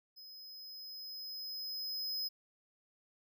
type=tone with level ramp; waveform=square; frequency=5070 Hz; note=D#8; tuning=32 cents sharp; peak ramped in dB=-51 to -35 dBFS; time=0.16-2.29 s; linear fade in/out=20 ms; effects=none